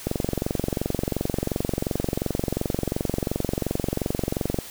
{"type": "click train", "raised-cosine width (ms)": 2, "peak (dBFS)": -10, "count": 104, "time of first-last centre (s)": [0.07, 4.588], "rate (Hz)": 22.8, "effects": ["white hiss -40 dBFS RMS until 4.7 s"]}